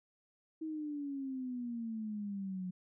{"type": "exponential sweep", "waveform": "sine", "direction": "down", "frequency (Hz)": [320.5, 180.5], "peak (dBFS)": -37, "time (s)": [0.61, 2.71], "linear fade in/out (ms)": 10, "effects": []}